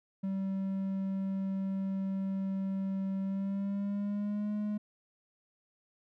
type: tone with pitch glide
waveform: triangle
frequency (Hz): 193 to 209.3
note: G3 to G#3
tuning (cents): -27 to +14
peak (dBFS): -29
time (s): 0.23-4.78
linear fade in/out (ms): 10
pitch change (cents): +141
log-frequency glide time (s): 3.22-4.52
effects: none